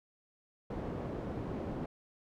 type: low-pass noise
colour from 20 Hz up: white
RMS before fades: -39 dBFS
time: 0.7-1.86 s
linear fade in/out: 5 ms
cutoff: 400 Hz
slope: 12 dB/octave
effects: none